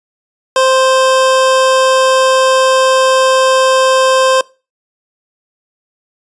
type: tone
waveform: 25% pulse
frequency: 523 Hz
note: C5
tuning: 1 cent flat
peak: -4 dBFS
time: 0.56-4.41 s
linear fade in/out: 2 ms
effects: noise-tail reverb RT60 0.3 s tail -22 dB re dry + resampled to 22050 Hz